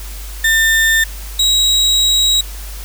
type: tone pair in turn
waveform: 35% pulse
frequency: 1800 / 3836 Hz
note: A6 / A#7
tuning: +39 / +49 cents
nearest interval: octave + minor second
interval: 1310 cents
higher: second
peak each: -8 dBFS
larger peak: neither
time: 0.44-1.04 / 1.39-2.41 s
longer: second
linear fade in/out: 5 ms
effects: added 50 Hz sine -26 dBFS peak until 2.84 s + white hiss -34 dBFS RMS until 2.84 s